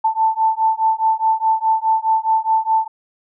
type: beating tone pair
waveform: sine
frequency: 883 / 887.8 Hz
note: A5 / A5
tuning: +6 / +15 cents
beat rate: 4.8 Hz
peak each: -17 dBFS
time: 0.04-2.88 s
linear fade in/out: 10 ms
effects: none